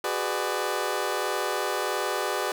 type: chord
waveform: 20% pulse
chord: G# half-diminished seventh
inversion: third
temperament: just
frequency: 373.8 / 415.3 / 498.4 / 598 Hz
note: F#4 / G#4 / B4 / D5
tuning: +18 / 0 / +16 / +31 cents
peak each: -27 dBFS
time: 0.04-2.52 s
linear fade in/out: 2 ms
effects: none